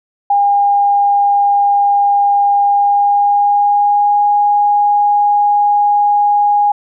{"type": "tone with pitch glide", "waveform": "sine", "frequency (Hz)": [809, 822.7], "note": ["G#5", "G#5"], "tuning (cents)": [-46, -17], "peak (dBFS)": -8, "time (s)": [0.3, 6.72], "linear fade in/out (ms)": 5, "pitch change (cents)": 29, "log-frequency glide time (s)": [2.64, 4.23], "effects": []}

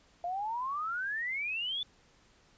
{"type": "exponential sweep", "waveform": "sine", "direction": "up", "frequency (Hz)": [684, 3520], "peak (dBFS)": -32, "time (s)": [0.24, 1.83], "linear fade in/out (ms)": 2, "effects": ["pink hiss -64 dBFS RMS until 2.57 s", "resampled to 16000 Hz"]}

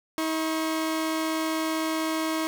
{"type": "tone pair together", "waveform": "sawtooth", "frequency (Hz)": [319.1, 1089], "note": ["D#4", "C#6"], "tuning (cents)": [44, -31], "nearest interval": "octave + major sixth", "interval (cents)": 2125, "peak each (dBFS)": [-22, -30], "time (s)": [0.18, 2.47], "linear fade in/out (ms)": 0, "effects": []}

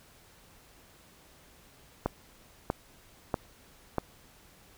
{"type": "click train", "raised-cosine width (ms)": 1, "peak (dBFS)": -13, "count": 4, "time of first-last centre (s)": [2.06, 3.983], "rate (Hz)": 1.56, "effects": ["pink hiss -58 dBFS RMS until 4.77 s"]}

